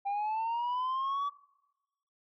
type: linear sweep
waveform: sine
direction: up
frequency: 791 to 1152 Hz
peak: -27 dBFS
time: 0.05-1.3 s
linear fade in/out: 20 ms
effects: noise-tail reverb RT60 1.0 s tail -24 dB re dry + tanh soft clip ceiling -29 dBFS